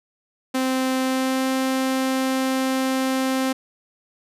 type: tone with pitch glide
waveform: sawtooth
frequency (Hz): 260.4 to 262.8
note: C4 to C4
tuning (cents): -8 to +8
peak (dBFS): -16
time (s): 0.54-3.53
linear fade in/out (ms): 10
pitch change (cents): +16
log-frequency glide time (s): 1.01-1.47
effects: resampled to 32000 Hz